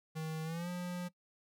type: tone with pitch glide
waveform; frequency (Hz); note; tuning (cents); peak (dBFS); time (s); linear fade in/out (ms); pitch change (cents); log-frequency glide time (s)
square; 158.5 to 177.91; D#3 to F3; +32 to +32; -38; 0.15-1.09; 20; +200; 0.44-0.69
effects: noise-tail reverb RT60 0.1 s tail -20 dB re dry